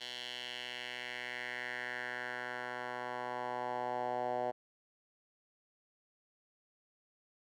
10% pulse tone with band-pass filter sweep, 123.47 Hz, B2, in tune, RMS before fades -40 dBFS, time 0-4.52 s, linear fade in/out 20 ms, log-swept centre 3500 to 690 Hz, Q 2.7, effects none

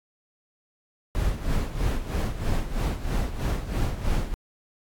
brown noise with tremolo, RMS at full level -23 dBFS, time 1.15-4.34 s, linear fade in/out 0 ms, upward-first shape sine, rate 3.1 Hz, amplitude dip 70%, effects AAC 64 kbps

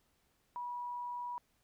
sine tone, 972 Hz, B5, 28 cents flat, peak -38 dBFS, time 0.56-1.38 s, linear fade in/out 0 ms, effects pink hiss -75 dBFS RMS until 1.63 s

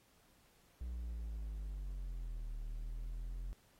triangle linear two-way sweep, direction down then up, 61.6 to 37.29 to 44.24 Hz, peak -38 dBFS, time 0.81-3.53 s, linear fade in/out 0 ms, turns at 2.57 s, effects pink hiss -70 dBFS RMS until 3.79 s + AAC 48 kbps

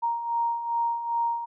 sine beating tone pair, 932.3 / 934.8 Hz, A#5 / A#5, 0 / +5 cents, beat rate 2.5 Hz, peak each -32 / -25 dBFS, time 0.02-1.46 s, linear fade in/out 20 ms, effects none

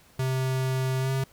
square tone with pitch glide, 130.81 to 133.48 Hz, C3 to C3, 0 to +35 cents, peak -25 dBFS, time 0.19-1.24 s, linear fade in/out 5 ms, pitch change +35 cents, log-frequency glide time 0.99-1.11 s, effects pink hiss -57 dBFS RMS until 1.32 s

